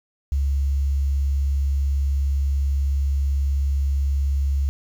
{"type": "tone with quantisation", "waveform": "sine", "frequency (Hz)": 69.3, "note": "C#2", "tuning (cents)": 0, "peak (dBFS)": -18, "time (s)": [0.32, 4.69], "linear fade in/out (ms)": 0, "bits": 8, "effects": []}